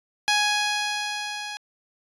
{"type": "tone with level ramp", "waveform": "10% pulse", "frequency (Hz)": 833, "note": "G#5", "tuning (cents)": 5, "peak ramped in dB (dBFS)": [-10, -24], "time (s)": [0.28, 1.57], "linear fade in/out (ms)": 0, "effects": ["resampled to 24000 Hz"]}